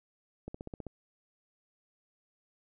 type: click train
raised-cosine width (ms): 2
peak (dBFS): -27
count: 7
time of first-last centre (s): 0.48-0.867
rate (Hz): 15.5
effects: none